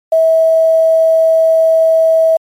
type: tone with quantisation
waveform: sine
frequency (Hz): 648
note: E5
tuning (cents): -30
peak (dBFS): -6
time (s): 0.12-2.37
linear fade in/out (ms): 5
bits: 6
effects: MP3 64 kbps